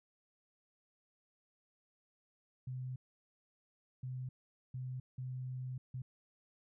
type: tone bursts at uneven times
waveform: sine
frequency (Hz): 128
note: C3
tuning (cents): -38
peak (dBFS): -39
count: 5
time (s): 2.67-2.96 / 4.03-4.29 / 4.74-5 / 5.18-5.78 / 5.94-6.02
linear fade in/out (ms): 5
effects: none